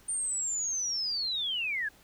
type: linear sweep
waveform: sine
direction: down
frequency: 9000 to 1613 Hz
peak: -29 dBFS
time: 0.08-1.89 s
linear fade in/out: 10 ms
effects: pink hiss -59 dBFS RMS until 2.03 s